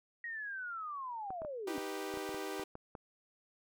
sine linear sweep, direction down, 1900 to 261.6 Hz, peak -39 dBFS, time 0.24-1.78 s, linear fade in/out 2 ms
clicks, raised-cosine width 1 ms, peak -31 dBFS, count 11, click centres 1.305 / 1.419 / 1.449 / 1.782 / 2.14 / 2.173 / 2.292 / 2.345 / 2.596 / 2.754 / 2.952 s
sawtooth chord, Eb augmented, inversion none, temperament equal, 311.1 / 392 / 493.9 Hz, Eb4 / G4 / B4, 0 / 0 / 0 cents, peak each -40 / -37 / -42 dBFS, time 1.67-2.64 s, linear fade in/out 5 ms
effects none

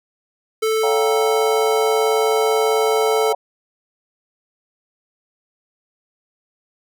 square tone, 440 Hz, A4, in tune, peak -17 dBFS, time 0.62-3.33 s, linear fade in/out 10 ms
sine chord, G half-diminished seventh, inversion second, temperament just, 564.5 / 705.6 / 784 / 940.8 Hz, Db5 / F5 / G5 / Bb5, +31 / +18 / 0 / +16 cents, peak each -25 / -24 / -25 / -26 dBFS, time 0.83-3.35 s, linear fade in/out 5 ms
effects none

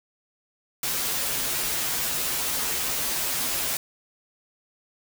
white noise with comb filter, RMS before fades -27 dBFS, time 0.83-3.77 s, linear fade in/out 2 ms, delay 10 ms, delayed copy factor -0.8, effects none

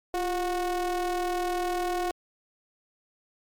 square ring-modulated tone, 185 Hz, F#3, in tune, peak -24 dBFS, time 0.14-2.11 s, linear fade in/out 0 ms, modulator 535 Hz, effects MP3 96 kbps

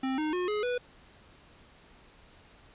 square tone with pitch steps, 263.5 / 308 / 360 / 420.7 / 491.7 Hz, C4 / D#4 / F#4 / G#4 / B4, +12 / -17 / -47 / +22 / -8 cents, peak -29 dBFS, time 0.03-0.78 s, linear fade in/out 5 ms, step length 150 ms, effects pink hiss -57 dBFS RMS until 2.74 s + resampled to 8000 Hz

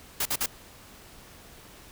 white noise bursts, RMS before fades -27 dBFS, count 3, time 0.2-0.461 s, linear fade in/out 5 ms, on 55 ms, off 48 ms, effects pink hiss -50 dBFS RMS until 1.91 s

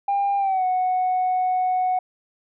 sine tone with pitch glide, 800 to 737.9 Hz, G5 to F#5, +35 to -5 cents, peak -17 dBFS, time 0.08-1.99 s, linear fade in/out 5 ms, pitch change -140 cents, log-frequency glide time 0.38-0.64 s, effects tanh soft clip ceiling -16 dBFS

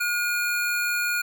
square tone pair together, 1435 / 2420 Hz, F6 / D#7, +47 / -49 cents, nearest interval major sixth, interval 904 cents, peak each -25 / -29 dBFS, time 0-1.22 s, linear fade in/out 10 ms, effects none

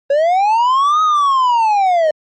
triangle linear two-way sweep, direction up then down, 545 to 1270 to 602 Hz, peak -8 dBFS, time 0.1-2.11 s, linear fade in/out 5 ms, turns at 1.02 s, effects MP3 32 kbps

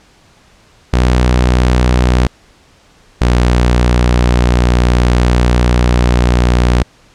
sawtooth tone pair in turn, 61.74 / 60.57 Hz, B1 / B1, 0 / -33 cents, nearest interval unison, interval 33 cents, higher first, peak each -4 dBFS, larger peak neither, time 0.93-2.27 / 3.21-6.83 s, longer second, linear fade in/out 5 ms, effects pink hiss -47 dBFS RMS until 7.14 s + low-pass 7000 Hz 12 dB/octave

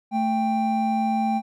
triangle tone pair together, 221.4 / 789 Hz, A3 / G5, +11 / +11 cents, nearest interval octave + minor seventh, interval 2200 cents, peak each -21 dBFS, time 0.11-1.42 s, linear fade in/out 50 ms, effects none

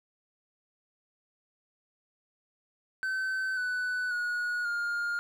triangle tone with pitch steps, 1533 / 1491.9 / 1452 / 1413.1 Hz, G6 / F#6 / F#6 / F6, -39 / +14 / -33 / +20 cents, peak -27 dBFS, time 3.03-5.19 s, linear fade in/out 0 ms, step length 540 ms, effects none

